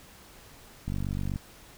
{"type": "click train", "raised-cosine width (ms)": 5, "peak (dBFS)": -20, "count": 24, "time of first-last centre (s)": [0.88, 1.359], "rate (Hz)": 48, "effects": ["pink hiss -52 dBFS RMS until 1.77 s"]}